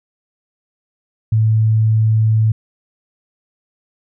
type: tone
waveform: sine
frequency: 110 Hz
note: A2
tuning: in tune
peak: -10 dBFS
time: 1.32-2.52 s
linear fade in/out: 5 ms
effects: none

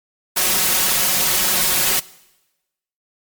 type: noise with comb filter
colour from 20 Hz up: white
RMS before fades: -17 dBFS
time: 0.36-2 s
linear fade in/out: 10 ms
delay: 5.4 ms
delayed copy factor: +0.95
effects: noise-tail reverb RT60 1.0 s tail -21 dB re dry + MP3 96 kbps

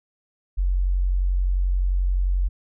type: tone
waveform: sine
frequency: 45.72 Hz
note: F#1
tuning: 20 cents flat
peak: -18 dBFS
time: 0.57-2.49 s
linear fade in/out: 20 ms
effects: none

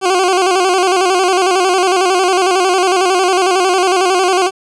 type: tone with vibrato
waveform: 20% pulse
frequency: 370 Hz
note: F#4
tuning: in tune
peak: -5 dBFS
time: 0.01-4.51 s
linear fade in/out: 50 ms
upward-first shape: square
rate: 11 Hz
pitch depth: 63 cents each way
effects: resampled to 22050 Hz + 7-bit

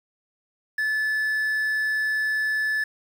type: tone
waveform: triangle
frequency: 1735 Hz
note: A6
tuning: 25 cents flat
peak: -20 dBFS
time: 0.78-2.84 s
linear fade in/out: 5 ms
effects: 8-bit

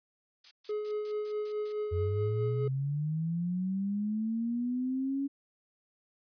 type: noise bursts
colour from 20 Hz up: violet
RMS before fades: -40 dBFS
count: 7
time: 0.44-1.724 s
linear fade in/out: 5 ms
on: 72 ms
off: 130 ms
type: tone with tremolo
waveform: triangle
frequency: 422.2 Hz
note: G#4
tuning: 29 cents sharp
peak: -28 dBFS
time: 0.69-2.68 s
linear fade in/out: 5 ms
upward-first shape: sine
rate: 4.7 Hz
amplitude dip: 40%
type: linear sweep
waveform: sine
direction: up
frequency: 86.3 to 280 Hz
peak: -29 dBFS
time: 1.91-5.28 s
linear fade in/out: 20 ms
effects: resampled to 11025 Hz

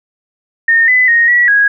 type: tone with pitch steps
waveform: sine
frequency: 1833 / 2007 / 1864 / 1935 / 1652 Hz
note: A#6 / B6 / A#6 / B6 / G#6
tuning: -30 / +27 / -1 / -36 / -10 cents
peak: -6 dBFS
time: 0.68-1.68 s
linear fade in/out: 5 ms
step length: 200 ms
effects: none

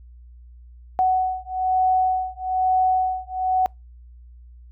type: beating tone pair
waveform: sine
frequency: 745 / 746.1 Hz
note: F#5 / F#5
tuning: +12 / +14 cents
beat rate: 1.1 Hz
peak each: -21 dBFS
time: 0.99-3.66 s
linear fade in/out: 0 ms
effects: noise-tail reverb RT60 0.2 s tail -26 dB re dry + added 60 Hz sine -42 dBFS peak until 4.71 s

